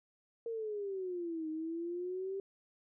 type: exponential two-way sweep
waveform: sine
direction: down then up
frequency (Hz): 466.2 to 311.1 to 393.8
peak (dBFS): -36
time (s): 0.46-2.4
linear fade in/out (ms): 2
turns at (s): 1.49
effects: none